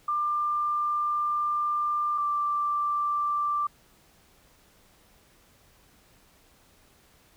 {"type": "tone pair in turn", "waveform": "sine", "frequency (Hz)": [1192, 1176.3], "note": ["D6", "D6"], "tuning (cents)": [25, 2], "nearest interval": "unison", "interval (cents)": 23, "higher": "first", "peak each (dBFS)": -24, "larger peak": "neither", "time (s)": [[0.08, 2.18], [2.18, 3.67]], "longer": "first", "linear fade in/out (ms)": 5, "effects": ["pink hiss -60 dBFS RMS until 7.36 s"]}